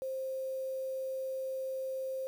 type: tone with quantisation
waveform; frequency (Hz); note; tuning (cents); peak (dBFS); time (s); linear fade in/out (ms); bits
sine; 527; C5; +12; -34; 0.02-2.27; 0; 9
effects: none